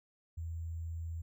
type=tone with sample-and-hold; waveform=sine; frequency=82.6 Hz; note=E2; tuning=4 cents sharp; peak=-37 dBFS; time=0.37-1.22 s; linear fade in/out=10 ms; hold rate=7350 Hz; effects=none